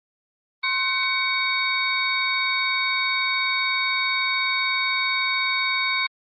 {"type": "tone cluster", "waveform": "sine", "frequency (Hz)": [1055, 1519, 2242, 3738, 4387], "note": ["C6", "F#6", "C#7", "A#7", "C#8"], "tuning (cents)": [14, 45, 19, 4, -19], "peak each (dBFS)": [-28, -32, -23, -29, -31], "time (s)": [0.63, 6.07], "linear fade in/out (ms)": 10, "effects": ["Opus 24 kbps"]}